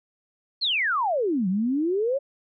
sine exponential two-way sweep, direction down then up, 4435 to 178.7 to 572 Hz, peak -21 dBFS, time 0.61-2.19 s, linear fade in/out 20 ms, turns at 1.48 s, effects none

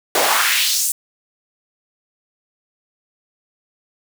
pink noise with high-pass filter sweep, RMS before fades -17 dBFS, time 0.15-0.92 s, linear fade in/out 2 ms, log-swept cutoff 470 to 9300 Hz, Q 1.9, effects none

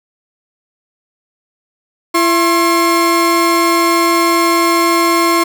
35% pulse tone pair together, 336.7 / 1069 Hz, E4 / C6, +37 / +37 cents, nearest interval octave + minor sixth, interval 2000 cents, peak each -11 dBFS, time 2.14-5.44 s, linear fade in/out 10 ms, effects none

